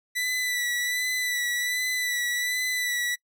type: tone with vibrato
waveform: sawtooth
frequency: 1975.5 Hz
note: B6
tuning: in tune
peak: -22 dBFS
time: 0.15-3.16 s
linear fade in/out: 20 ms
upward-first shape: sine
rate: 1.3 Hz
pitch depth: 30 cents each way
effects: noise-tail reverb RT60 0.1 s tail -23 dB re dry